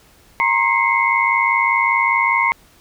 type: tone cluster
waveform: sine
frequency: 937 / 1062 / 2080 / 2180 Hz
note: A#5 / C6 / C7 / C#7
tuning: +9 / +25 / -11 / -29 cents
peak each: -19 dBFS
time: 0.4-2.52 s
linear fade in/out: 0 ms
effects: pink hiss -51 dBFS RMS until 2.8 s